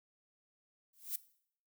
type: noise with exponential growth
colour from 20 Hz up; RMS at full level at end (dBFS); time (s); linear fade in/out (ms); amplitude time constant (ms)
violet; -34; 0.93-1.16; 5; 50
effects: noise-tail reverb RT60 0.6 s tail -18 dB re dry